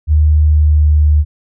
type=tone with pitch glide; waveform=sine; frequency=76.2 to 75.24 Hz; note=D#2 to D2; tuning=-36 to +42 cents; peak=-6 dBFS; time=0.07-1.25 s; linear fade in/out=50 ms; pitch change=-22 cents; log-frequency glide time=0.45-0.91 s; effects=none